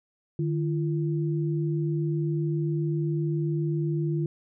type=tone pair together; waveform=sine; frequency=151.26 / 340 Hz; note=D#3 / F4; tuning=-49 / -46 cents; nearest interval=octave + major second; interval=1403 cents; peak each=-25 / -30 dBFS; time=0.39-4.26 s; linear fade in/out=2 ms; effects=none